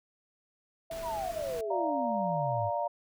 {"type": "tone", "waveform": "sine", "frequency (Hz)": 659.3, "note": "E5", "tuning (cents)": 0, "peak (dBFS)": -36, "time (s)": [0.9, 1.91], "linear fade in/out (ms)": 5}
{"type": "noise", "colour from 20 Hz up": "pink", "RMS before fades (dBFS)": -45, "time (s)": [0.91, 1.61], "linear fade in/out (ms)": 2}
{"type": "exponential sweep", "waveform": "sine", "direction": "down", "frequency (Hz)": [1025, 97.6], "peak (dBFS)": -33, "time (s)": [1.02, 2.71], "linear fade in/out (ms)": 50}
{"type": "chord", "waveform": "sine", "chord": "Bb major", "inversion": "first", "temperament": "equal", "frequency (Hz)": [587.3, 698.5, 932.3], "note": ["D5", "F5", "Bb5"], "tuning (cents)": [0, 0, 0], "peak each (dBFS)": -33, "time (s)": [1.7, 2.88], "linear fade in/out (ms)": 10}
{"effects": []}